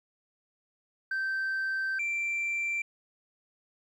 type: tone pair in turn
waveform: sine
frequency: 1556 / 2352 Hz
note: G6 / D7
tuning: -13 / +2 cents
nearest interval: perfect fifth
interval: 715 cents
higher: second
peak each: -26 dBFS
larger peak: neither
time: 1.11-1.99 / 1.99-2.82 s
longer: first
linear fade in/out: 5 ms
effects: tanh soft clip ceiling -27 dBFS + 11-bit